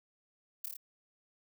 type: noise with echo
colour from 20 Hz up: violet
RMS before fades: -37 dBFS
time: 0.64-0.66 s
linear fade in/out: 5 ms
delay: 27 ms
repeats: 4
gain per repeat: -2 dB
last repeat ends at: 0.768 s
effects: none